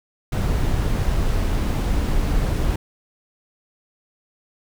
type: noise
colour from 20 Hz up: brown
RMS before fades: -20 dBFS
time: 0.32-2.76 s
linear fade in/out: 5 ms
effects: none